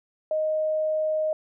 sine tone, 622.3 Hz, D#5, in tune, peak -22 dBFS, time 0.31-1.33 s, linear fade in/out 2 ms, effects none

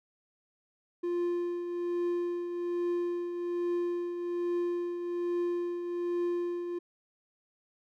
triangle tone with tremolo, 349.2 Hz, F4, in tune, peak -25 dBFS, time 1.03-6.79 s, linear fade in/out 10 ms, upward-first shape triangle, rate 1.2 Hz, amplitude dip 55%, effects none

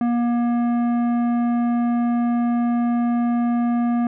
triangle tone with tanh clipping, 238.3 Hz, A#3, 38 cents sharp, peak -19 dBFS, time 0.01-4.07 s, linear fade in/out 2 ms, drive 16 dB, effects none

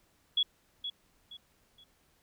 sine tone with echo, 3365 Hz, G#7, 22 cents sharp, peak -24 dBFS, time 0.37-0.43 s, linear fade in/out 5 ms, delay 470 ms, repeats 3, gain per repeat -10 dB, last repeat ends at 1.84 s, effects pink hiss -69 dBFS RMS until 2.22 s

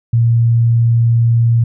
sine tone, 116.6 Hz, A#2, 1 cent sharp, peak -8 dBFS, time 0.13-1.64 s, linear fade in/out 5 ms, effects none

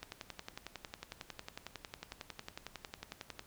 click train, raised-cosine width 0.2 ms, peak -25 dBFS, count 38, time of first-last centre 0.03-3.394 s, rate 11 Hz, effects pink hiss -61 dBFS RMS until 3.46 s

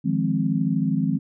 sine chord, F minor seventh, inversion third, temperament equal, 155.56 / 174.61 / 207.7 / 261.6 Hz, Eb3 / F3 / Ab3 / C4, 0 / 0 / 0 / 0 cents, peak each -25 dBFS, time 0.04-1.19 s, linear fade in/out 20 ms, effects none

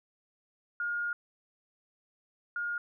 sine tone pair in turn, 1423 / 1423 Hz, F6 / F6, +32 / +32 cents, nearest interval unison, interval 0 cents, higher neither, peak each -30 / -31 dBFS, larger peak first, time 0.8-1.13 / 2.56-2.78 s, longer first, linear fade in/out 2 ms, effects none

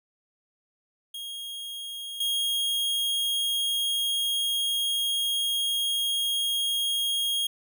45% pulse tone pair in turn, 3263 / 3263 Hz, G#7 / G#7, -31 / -31 cents, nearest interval unison, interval 0 cents, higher neither, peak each -34 / -24 dBFS, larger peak second, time 1.14-2.2 / 2.2-7.47 s, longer second, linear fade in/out 5 ms, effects none

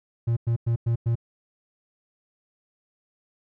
triangle tone bursts, 116.54 Hz, A#2, in tune, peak -18 dBFS, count 5, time 0.27-1.155 s, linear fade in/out 10 ms, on 97 ms, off 100 ms, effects none

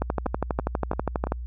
two click trains, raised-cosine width 1 ms, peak -15 / -10 dBFS, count 4 / 17, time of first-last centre 0.26-1.27 / 0.02-1.321 s, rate 2.97 / 12.3 Hz, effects added 60 Hz sine -31 dBFS peak until 1.46 s

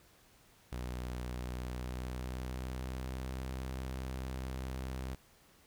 sawtooth tone with pitch glide, 61.74 to 64.73 Hz, B1 to C2, 0 to -18 cents, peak -34 dBFS, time 0.72-5.15 s, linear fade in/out 5 ms, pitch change +82 cents, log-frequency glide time 1.41-3.4 s, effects pink hiss -64 dBFS RMS until 5.66 s

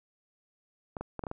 clicks, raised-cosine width 1 ms, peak -22 dBFS, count 6, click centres 0.968 / 1.01 / 1.193 / 1.238 / 1.268 / 1.314 s, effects none

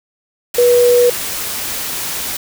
sine tone in noise, 486 Hz, B4, 28 cents flat, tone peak -7 dBFS, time 0.58-1.1 s, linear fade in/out 5 ms, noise white, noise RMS -22 dBFS, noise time 0.54-2.37 s, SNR +12 dB, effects none

